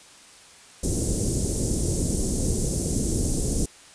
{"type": "band-stop noise", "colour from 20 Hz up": "pink", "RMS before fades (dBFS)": -24, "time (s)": [0.83, 3.66], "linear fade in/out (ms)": 5, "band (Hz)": [450, 6700], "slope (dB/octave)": 24, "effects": ["white hiss -49 dBFS RMS until 3.94 s", "resampled to 22050 Hz"]}